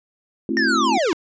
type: chord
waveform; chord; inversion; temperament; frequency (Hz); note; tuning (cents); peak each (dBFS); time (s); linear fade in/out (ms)
sine; F# half-diminished seventh; first; just; 222 / 266.4 / 333 / 370; A3 / C4 / E4 / F#4; +16 / +31 / +18 / 0; -25 / -24 / -24 / -30; 0.49-0.98; 2
type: linear sweep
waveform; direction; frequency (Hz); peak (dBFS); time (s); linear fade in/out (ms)
square; down; 1854 to 293.7; -18; 0.57-1.13; 0
effects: resampled to 16000 Hz